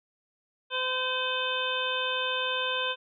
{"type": "harmonic tone with a mistuned harmonic", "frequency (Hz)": 511, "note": "C5", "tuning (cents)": -41, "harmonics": [1, 2, 3, 5, 6, 7], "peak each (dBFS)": [-34, -34, -34, -34, -34, -34], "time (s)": [0.7, 2.96], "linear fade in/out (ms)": 50, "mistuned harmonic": 3, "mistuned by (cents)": 15, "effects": []}